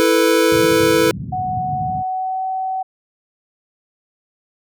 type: chord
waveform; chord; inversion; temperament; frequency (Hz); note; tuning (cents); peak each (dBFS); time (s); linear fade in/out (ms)
square; E suspended fourth; none; equal; 329.6 / 440 / 493.9; E4 / A4 / B4; 0 / 0 / 0; -17; 0-1.11; 0
type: band-pass noise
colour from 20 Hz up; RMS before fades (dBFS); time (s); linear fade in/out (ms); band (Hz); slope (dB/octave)
pink; -28; 0.51-2.03; 10; 100 to 180; 24
type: tone with pitch glide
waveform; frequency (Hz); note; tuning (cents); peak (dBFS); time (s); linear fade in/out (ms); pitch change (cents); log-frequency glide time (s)
sine; 740 to 756.4; F#5 to F#5; 0 to +38; -19; 1.32-2.83; 10; +38; 1.75-2.44
effects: none